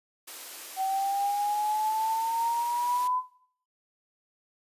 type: high-pass noise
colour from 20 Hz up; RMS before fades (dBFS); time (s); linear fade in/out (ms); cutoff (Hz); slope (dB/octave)
white; -42; 0.27-3.08; 10; 270; 48
type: exponential sweep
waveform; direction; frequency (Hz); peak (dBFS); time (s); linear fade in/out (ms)
sine; up; 760 to 1015; -25; 0.76-3.23; 50
effects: noise-tail reverb RT60 0.6 s tail -18 dB re dry + resampled to 32000 Hz